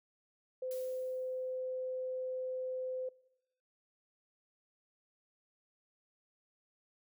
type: tone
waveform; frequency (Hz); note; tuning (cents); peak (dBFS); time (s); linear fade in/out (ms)
sine; 513; C5; -34; -36; 0.62-3.09; 5
type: noise with exponential decay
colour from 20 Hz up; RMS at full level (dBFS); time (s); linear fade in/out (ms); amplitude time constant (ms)
blue; -50; 0.71-1.59; 0; 190
effects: noise-tail reverb RT60 0.9 s tail -22 dB re dry